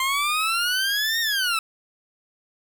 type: exponential two-way sweep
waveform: 20% pulse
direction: up then down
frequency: 1046.5 to 1864.7 to 1296 Hz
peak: -16 dBFS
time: 0-1.59 s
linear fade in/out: 2 ms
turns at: 1.2 s
effects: 7-bit